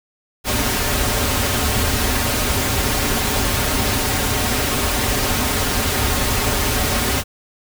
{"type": "noise with comb filter", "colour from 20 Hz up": "pink", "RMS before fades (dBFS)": -19, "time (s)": [0.44, 7.24], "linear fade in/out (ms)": 50, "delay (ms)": 6, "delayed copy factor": -0.65, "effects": []}